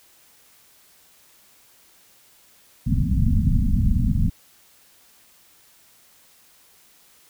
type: low-pass noise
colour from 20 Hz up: pink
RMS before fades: -19 dBFS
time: 2.86-4.3 s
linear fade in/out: 10 ms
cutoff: 250 Hz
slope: 96 dB/octave
effects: white hiss -55 dBFS RMS until 7.29 s